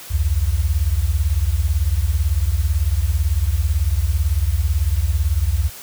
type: beating tone pair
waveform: sine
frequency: 65.41 / 83.41 Hz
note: C2 / E2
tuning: 0 / +21 cents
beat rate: 18 Hz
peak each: -18 dBFS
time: 0.1-5.7 s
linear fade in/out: 20 ms
effects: white hiss -37 dBFS RMS until 5.82 s